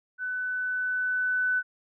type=tone with level ramp; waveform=sine; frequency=1500 Hz; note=F#6; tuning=23 cents sharp; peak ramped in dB=-29 to -22 dBFS; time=0.18-1.63 s; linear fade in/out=50 ms; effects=none